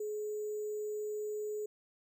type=tone with sample-and-hold; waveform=sine; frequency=422.9 Hz; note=G#4; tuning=31 cents sharp; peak=-35 dBFS; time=0-1.66 s; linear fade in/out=5 ms; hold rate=7350 Hz; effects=none